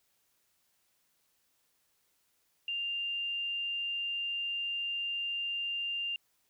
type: tone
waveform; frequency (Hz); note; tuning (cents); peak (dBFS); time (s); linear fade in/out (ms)
sine; 2794; F7; 0; -32; 2.68-6.16; 2
effects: white hiss -74 dBFS RMS until 6.49 s